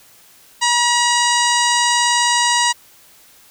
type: harmonic tone with a mistuned harmonic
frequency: 959 Hz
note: A#5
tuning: 49 cents sharp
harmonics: 1 / 2 / 3 / 4 / 5 / 6 / 7 / 8 / 9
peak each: -17 / -20 / -22 / -23 / -24 / -25 / -25 / -26 / -27 dBFS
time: 0.61-2.73 s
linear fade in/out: 20 ms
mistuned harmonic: 9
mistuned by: -17 cents
effects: white hiss -48 dBFS RMS until 3.5 s